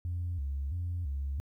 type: tone with vibrato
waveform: sine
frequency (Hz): 77.78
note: D#2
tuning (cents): 0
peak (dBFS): -30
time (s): 0.05-1.4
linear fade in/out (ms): 0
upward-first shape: square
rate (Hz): 1.5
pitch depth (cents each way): 200
effects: tanh soft clip ceiling -28 dBFS + 12-bit